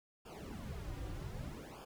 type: noise with flanger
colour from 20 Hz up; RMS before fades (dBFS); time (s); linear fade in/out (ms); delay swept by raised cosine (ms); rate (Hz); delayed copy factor
brown; -45; 0.25-1.85; 10; 0.5 to 4.7; 0.64; -1
effects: none